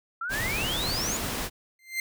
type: exponential sweep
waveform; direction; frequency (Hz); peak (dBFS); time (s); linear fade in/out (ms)
sine; up; 1318.5 to 7040; -29; 0.21-1.17; 5
type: noise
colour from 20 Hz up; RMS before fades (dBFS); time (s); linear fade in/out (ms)
pink; -31; 0.29-1.5; 50
type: tone with exponential growth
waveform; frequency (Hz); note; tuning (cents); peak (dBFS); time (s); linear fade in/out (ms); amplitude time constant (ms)
40% pulse; 2087; C7; -5; -23; 1.79-2; 2; 45
effects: none